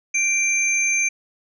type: tone pair together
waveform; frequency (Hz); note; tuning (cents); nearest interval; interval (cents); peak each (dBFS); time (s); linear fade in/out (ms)
sine; 2354 / 6284; D7 / G8; +3 / +3; octave + perfect fourth; 1700; -18 / -21; 0.14-1.09; 10
effects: tanh soft clip ceiling -11 dBFS